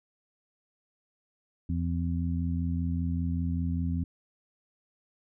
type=harmonic tone; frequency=85.1 Hz; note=F2; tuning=44 cents flat; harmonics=1 / 2 / 3; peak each=-29 / -32 / -34 dBFS; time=1.69-4.04 s; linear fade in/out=5 ms; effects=none